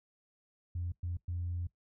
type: tone bursts at uneven times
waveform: sine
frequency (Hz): 87.31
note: F2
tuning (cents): 0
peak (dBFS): -33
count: 3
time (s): 0.75-0.92 / 1.03-1.17 / 1.28-1.67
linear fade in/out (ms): 5
effects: noise-tail reverb RT60 0.1 s tail -18 dB re dry + tanh soft clip ceiling -29 dBFS